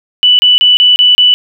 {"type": "tone bursts", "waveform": "sine", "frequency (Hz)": 2971, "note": "F#7", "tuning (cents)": 6, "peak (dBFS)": -3, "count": 6, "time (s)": [0.23, 1.34], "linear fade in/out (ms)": 0, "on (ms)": 160, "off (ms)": 30, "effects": []}